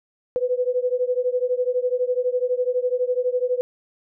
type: beating tone pair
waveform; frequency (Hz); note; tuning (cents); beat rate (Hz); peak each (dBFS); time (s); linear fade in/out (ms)
sine; 493.9 / 505.9; B4 / B4; 0 / +42; 12; -22 / -23; 0.36-3.61; 0
effects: none